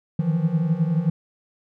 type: tone cluster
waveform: triangle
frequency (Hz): 154.2 / 162 / 173.2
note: D#3 / E3 / F3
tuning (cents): -15 / -30 / -14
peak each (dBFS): -23 / -21 / -21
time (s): 0.19-1.1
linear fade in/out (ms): 5
effects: none